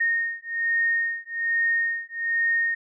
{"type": "beating tone pair", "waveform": "sine", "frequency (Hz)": [1847, 1848.2], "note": ["A#6", "A#6"], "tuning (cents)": [-16, -15], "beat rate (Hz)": 1.2, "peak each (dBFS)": -25, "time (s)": [0, 2.75], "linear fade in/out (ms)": 10, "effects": []}